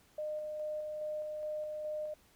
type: tone with tremolo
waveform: sine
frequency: 609 Hz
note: D#5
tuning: 37 cents flat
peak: -35 dBFS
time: 0.18-2.14 s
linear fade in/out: 5 ms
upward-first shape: square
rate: 2.4 Hz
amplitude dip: 25%
effects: pink hiss -66 dBFS RMS until 2.35 s